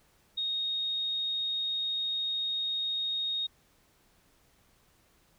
sine tone, 3727 Hz, A#7, 1 cent flat, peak -29 dBFS, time 0.37-3.47 s, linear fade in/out 10 ms, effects pink hiss -66 dBFS RMS until 5.38 s

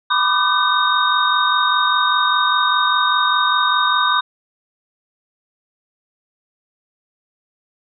sine tone cluster, 996 / 1167 / 1212 / 1525 / 3714 Hz, B5 / D6 / D#6 / G6 / A#7, +14 / -11 / -46 / -48 / -7 cents, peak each -20 dBFS, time 0.1-4.21 s, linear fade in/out 10 ms, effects none

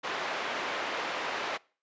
pink band-pass noise, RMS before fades -34 dBFS, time 0.03-1.58 s, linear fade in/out 20 ms, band 570 to 2800 Hz, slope 12 dB/octave, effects noise-tail reverb RT60 0.4 s tail -24 dB re dry + resampled to 16000 Hz

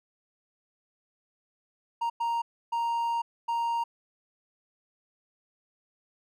triangle tone bursts at uneven times, 932.3 Hz, A#5, in tune, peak -24 dBFS, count 4, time 2.01-2.1 / 2.2-2.42 / 2.72-3.22 / 3.48-3.84 s, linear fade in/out 10 ms, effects none

